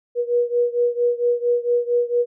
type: beating tone pair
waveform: sine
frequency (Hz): 480.3 / 484.7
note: B4 / B4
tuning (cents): -48 / -32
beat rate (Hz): 4.4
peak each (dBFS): -19 / -21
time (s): 0.15-2.26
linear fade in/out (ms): 50
effects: none